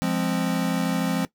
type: chord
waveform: square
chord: F minor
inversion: none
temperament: equal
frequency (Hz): 174.61 / 207.7 / 261.6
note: F3 / Ab3 / C4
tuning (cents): 0 / 0 / 0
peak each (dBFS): -26 / -29 / -27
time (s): 0.02-1.25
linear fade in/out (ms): 0
effects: noise-tail reverb RT60 0.1 s tail -18 dB re dry